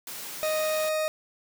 white high-pass noise, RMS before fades -38 dBFS, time 0.07-0.89 s, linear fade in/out 2 ms, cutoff 140 Hz, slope 24 dB/octave
40% pulse tone, 622.3 Hz, D#5, in tune, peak -24 dBFS, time 0.43-1.08 s, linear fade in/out 0 ms
effects none

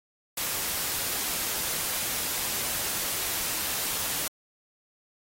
white noise, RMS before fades -30 dBFS, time 0.37-4.28 s, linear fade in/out 5 ms, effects AAC 48 kbps

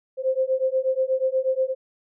sine beating tone pair, 519 / 527.3 Hz, C5 / C5, -14 / +13 cents, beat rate 8.3 Hz, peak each -23 dBFS, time 0.17-1.75 s, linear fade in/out 50 ms, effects none

